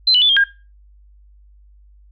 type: tone with pitch steps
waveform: sine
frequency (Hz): 4082 / 2968 / 3477 / 3219 / 1616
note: C8 / F#7 / A7 / G7 / G#6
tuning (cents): -44 / +5 / -21 / +45 / -48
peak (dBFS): -10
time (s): 0.07-0.44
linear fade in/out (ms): 5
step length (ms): 74
effects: noise-tail reverb RT60 0.3 s tail -18 dB re dry + added 50 Hz sine -45 dBFS peak until 2.11 s